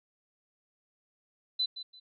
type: tone with echo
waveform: sine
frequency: 4014 Hz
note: B7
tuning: 27 cents sharp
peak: -26 dBFS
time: 1.59-1.66 s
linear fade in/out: 10 ms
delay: 170 ms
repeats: 2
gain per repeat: -12 dB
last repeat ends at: 2 s
effects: none